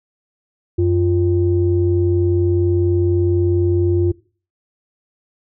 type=tone pair together; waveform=sine; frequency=92.15 / 347.9 Hz; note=F#2 / F4; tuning=-7 / -7 cents; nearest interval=octave + major seventh; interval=2300 cents; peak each=-15 dBFS; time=0.78-4.12 s; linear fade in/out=10 ms; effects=noise-tail reverb RT60 0.4 s tail -21 dB re dry + tanh soft clip ceiling -5 dBFS